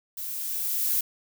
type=noise with level ramp; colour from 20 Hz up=violet; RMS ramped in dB=-35 to -24 dBFS; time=0.17-1.01 s; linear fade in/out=5 ms; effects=none